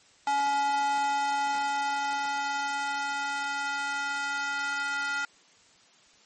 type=tone with high-pass filter sweep; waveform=square; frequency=281.9 Hz; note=C#4; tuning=29 cents sharp; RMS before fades=-29 dBFS; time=0.27-5.25 s; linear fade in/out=2 ms; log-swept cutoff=840 to 1300 Hz; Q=3.6; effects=white hiss -59 dBFS RMS until 6.25 s + MP3 32 kbps